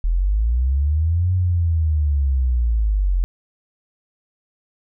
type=linear two-way sweep; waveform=sine; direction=up then down; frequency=39.22 to 92.5 to 42.92 Hz; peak=-15 dBFS; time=0.04-3.24 s; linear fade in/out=0 ms; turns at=1.34 s; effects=none